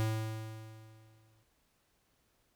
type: tone with exponential decay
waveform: square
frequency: 110 Hz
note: A2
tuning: in tune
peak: -29 dBFS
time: 0-1.43 s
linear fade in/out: 0 ms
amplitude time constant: 310 ms
effects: pink hiss -74 dBFS RMS until 2.55 s